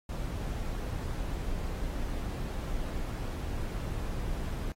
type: noise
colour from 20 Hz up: brown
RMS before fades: -34 dBFS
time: 0.09-4.72 s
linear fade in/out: 2 ms
effects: AAC 48 kbps